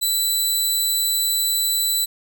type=tone; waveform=15% pulse; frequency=3984 Hz; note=B7; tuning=14 cents sharp; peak=-11 dBFS; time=0.01-2.06 s; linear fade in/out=20 ms; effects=none